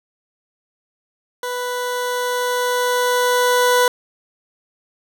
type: tone with level ramp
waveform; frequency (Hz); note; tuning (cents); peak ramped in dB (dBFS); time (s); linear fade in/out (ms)
20% pulse; 493.9; B4; 0; -18 to -7; 1.43-3.88; 2
effects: none